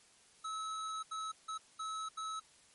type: tone bursts at uneven times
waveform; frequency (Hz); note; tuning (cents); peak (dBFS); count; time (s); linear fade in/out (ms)
square; 1294; E6; -32; -39; 5; 0.44-1.03 / 1.11-1.32 / 1.48-1.58 / 1.79-2.09 / 2.17-2.4; 10
effects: white hiss -64 dBFS RMS until 2.74 s + MP3 48 kbps